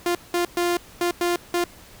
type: tone bursts at uneven times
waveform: sawtooth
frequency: 349.2 Hz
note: F4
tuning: in tune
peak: -16 dBFS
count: 6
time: 0.06-0.15 / 0.34-0.45 / 0.57-0.77 / 1.01-1.11 / 1.21-1.36 / 1.54-1.64 s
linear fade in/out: 2 ms
effects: pink hiss -47 dBFS RMS until 2 s